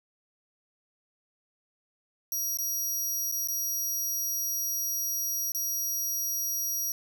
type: tone with dropouts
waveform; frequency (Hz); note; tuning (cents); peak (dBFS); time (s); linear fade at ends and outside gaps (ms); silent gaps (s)
20% pulse; 5740; F8; +47; -23; 2.32-6.92; 1; 2.572-2.587 / 3.315-3.323 / 3.474-3.485 / 5.52-5.548
effects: none